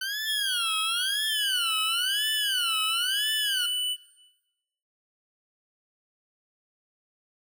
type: tone with vibrato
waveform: 20% pulse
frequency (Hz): 1500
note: F#6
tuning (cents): +23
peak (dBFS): -24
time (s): 0.01-3.66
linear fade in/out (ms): 5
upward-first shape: sine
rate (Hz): 0.98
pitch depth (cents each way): 270
type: tone with pitch glide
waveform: square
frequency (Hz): 3285 to 2978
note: G#7 to F#7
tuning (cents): -20 to +11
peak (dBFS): -27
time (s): 0.25-3.97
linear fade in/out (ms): 50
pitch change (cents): -169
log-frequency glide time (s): 1.26-1.39
effects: noise-tail reverb RT60 1.0 s tail -17 dB re dry

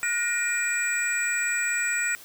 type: tone cluster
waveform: sine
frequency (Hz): 1444 / 1869 / 2397 / 7820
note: F#6 / A#6 / D7 / B8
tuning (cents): -43 / +4 / +35 / -18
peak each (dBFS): -29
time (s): 0.03-2.15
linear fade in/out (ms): 0
effects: white hiss -47 dBFS RMS until 2.24 s

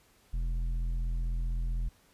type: tone with tanh clipping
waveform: sine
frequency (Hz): 42.1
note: E1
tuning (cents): +37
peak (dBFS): -30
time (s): 0.33-1.89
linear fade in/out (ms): 10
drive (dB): 8
effects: pink hiss -64 dBFS RMS until 2.13 s + resampled to 32000 Hz

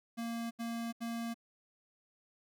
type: tone bursts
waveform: square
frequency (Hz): 231.8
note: A#3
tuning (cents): -10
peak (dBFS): -37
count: 3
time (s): 0.17-1.344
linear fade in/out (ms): 20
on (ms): 340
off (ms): 77
effects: none

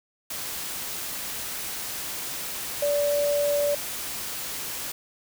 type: tone in noise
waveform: sine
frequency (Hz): 579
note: D5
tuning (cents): -25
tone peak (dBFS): -21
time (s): 2.82-3.75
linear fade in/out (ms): 5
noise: white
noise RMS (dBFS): -33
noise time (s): 0.3-4.92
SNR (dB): +9
effects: none

